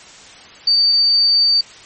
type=tone; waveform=sine; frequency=4602 Hz; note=D8; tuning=36 cents flat; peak=-10 dBFS; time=0.67-1.61 s; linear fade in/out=5 ms; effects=white hiss -40 dBFS RMS until 1.85 s + MP3 32 kbps